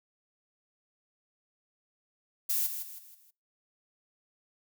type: noise with echo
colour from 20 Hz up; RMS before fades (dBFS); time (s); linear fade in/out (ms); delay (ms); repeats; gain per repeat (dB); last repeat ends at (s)
violet; -29; 2.49-2.67; 10; 160; 4; -8; 3.31
effects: noise-tail reverb RT60 0.3 s tail -24 dB re dry